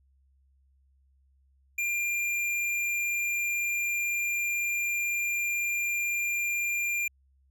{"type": "tone with tanh clipping", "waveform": "sine", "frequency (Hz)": 2394, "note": "D7", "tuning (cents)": 33, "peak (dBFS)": -28, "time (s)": [1.78, 7.08], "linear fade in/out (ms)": 5, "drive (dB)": 18, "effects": ["added 67 Hz sine -62 dBFS peak until 7.5 s"]}